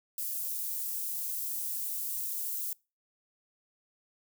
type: high-pass noise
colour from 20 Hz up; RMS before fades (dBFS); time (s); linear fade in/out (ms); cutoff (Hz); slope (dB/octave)
white; -35; 0.18-2.73; 2; 11000; 12
effects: noise-tail reverb RT60 0.3 s tail -25 dB re dry